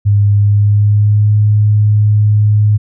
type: tone with pitch glide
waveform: sine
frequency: 102.1 to 105.27 Hz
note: G#2 to G#2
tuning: -29 to +24 cents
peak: -6 dBFS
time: 0.05-2.78 s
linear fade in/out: 20 ms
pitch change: +53 cents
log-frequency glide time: 0.32-1.35 s
effects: none